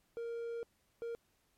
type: tone bursts at uneven times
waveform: triangle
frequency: 466.2 Hz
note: A#4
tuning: in tune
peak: -36 dBFS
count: 2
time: 0.17-0.63 / 1.02-1.15 s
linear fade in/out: 0 ms
effects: pink hiss -75 dBFS RMS until 1.57 s + MP3 64 kbps

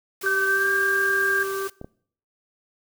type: noise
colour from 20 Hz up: white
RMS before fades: -38 dBFS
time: 0.21-1.7 s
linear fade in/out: 5 ms
type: harmonic tone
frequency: 389.7 Hz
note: G4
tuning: 10 cents flat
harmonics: 1 / 3 / 4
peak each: -27 / -32 / -34 dBFS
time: 0.23-1.68 s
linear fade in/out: 10 ms
type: tone with pitch glide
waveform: sine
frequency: 1540 to 1598.9 Hz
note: G6 to G6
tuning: -31 to +34 cents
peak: -20 dBFS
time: 0.26-1.43 s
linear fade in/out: 2 ms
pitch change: +65 cents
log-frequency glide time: 0.45-0.69 s
type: clicks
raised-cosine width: 2 ms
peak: -23 dBFS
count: 2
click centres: 1.814 / 1.845 s
effects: noise-tail reverb RT60 0.6 s tail -23 dB re dry

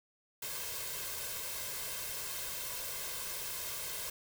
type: noise with comb filter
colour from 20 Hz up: white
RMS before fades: -40 dBFS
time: 0.42-4.1 s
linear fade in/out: 5 ms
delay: 1.9 ms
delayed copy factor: +0.65
effects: none

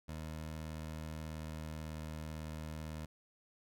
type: tone with pitch glide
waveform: 20% pulse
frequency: 78.5 to 78 Hz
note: D#2 to D#2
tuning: +16 to +5 cents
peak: -37 dBFS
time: 0.08-3.06 s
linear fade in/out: 10 ms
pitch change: -11 cents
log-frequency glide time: 1.12-1.98 s
effects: none

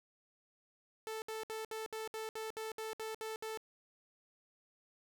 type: tone bursts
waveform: sawtooth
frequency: 440 Hz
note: A4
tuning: in tune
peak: -36 dBFS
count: 12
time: 1.07-3.574 s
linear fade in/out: 0 ms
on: 150 ms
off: 64 ms
effects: none

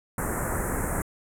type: band-stop noise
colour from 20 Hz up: pink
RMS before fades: -28 dBFS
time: 0.18-1.02 s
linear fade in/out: 2 ms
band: 1900 to 7600 Hz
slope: 48 dB/octave
effects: low-pass 12000 Hz 12 dB/octave

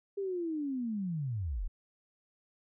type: linear sweep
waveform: sine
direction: down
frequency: 404.5 to 30.01 Hz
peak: -32 dBFS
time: 0.17-1.68 s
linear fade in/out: 10 ms
effects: none

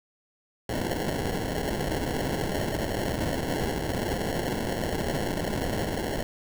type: noise with sample-and-hold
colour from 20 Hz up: violet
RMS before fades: -29 dBFS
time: 0.69-6.23 s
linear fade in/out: 2 ms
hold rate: 1225 Hz
effects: none

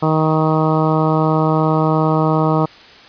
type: harmonic tone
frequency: 157.1 Hz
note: D#3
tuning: 17 cents sharp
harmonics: 1 / 2 / 3 / 4 / 5 / 6 / 7 / 8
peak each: -16 / -19 / -21 / -22 / -23 / -24 / -24 / -25 dBFS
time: 0.02-2.66 s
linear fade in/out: 10 ms
effects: white hiss -41 dBFS RMS until 3.08 s + resampled to 11025 Hz

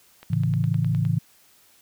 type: click train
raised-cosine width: 0.3 ms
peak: -26 dBFS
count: 9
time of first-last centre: 0.23-1.051 s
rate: 9.74 Hz
type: chord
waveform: sine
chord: A major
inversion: none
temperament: equal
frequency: 110 / 138.59 / 164.81 Hz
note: A2 / C#3 / E3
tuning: 0 / 0 / 0 cents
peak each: -24 dBFS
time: 0.3-1.19 s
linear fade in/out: 10 ms
effects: white hiss -57 dBFS RMS until 1.81 s

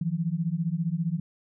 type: beating tone pair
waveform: sine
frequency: 159.6 / 174.6 Hz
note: D#3 / F3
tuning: +44 / 0 cents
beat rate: 15 Hz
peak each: -28 dBFS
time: 0.01-1.2 s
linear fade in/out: 5 ms
effects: none

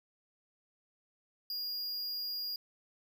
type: tone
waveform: square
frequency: 4842 Hz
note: D#8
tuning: 48 cents flat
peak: -36 dBFS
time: 1.5-2.56 s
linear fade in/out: 2 ms
effects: none

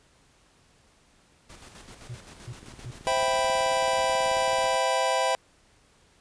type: noise with tremolo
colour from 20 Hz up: pink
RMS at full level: -46 dBFS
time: 1.49-4.77 s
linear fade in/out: 10 ms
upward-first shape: square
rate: 7.7 Hz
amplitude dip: 45%
type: tone bursts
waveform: triangle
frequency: 121.3 Hz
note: B2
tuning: 31 cents flat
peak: -32 dBFS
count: 3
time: 2.09-2.913 s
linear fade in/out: 10 ms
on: 61 ms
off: 320 ms
type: click train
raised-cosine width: 3 ms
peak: -34 dBFS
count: 38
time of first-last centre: 2.63-4.641 s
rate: 18.4 Hz
type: chord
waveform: square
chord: C major seventh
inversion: none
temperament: equal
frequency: 523.3 / 659.3 / 784 / 987.8 Hz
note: C5 / E5 / G5 / B5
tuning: 0 / 0 / 0 / 0 cents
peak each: -29 dBFS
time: 3.07-5.35 s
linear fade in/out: 0 ms
effects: pink hiss -61 dBFS RMS until 6.2 s + resampled to 22050 Hz

